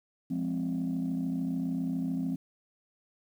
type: chord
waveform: sine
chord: F minor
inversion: none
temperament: equal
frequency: 174.61 / 207.7 / 261.6 Hz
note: F3 / Ab3 / C4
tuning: 0 / 0 / 0 cents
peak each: -32 / -36 / -30 dBFS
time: 0.3-2.36 s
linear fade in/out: 10 ms
effects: tanh soft clip ceiling -24 dBFS + 10-bit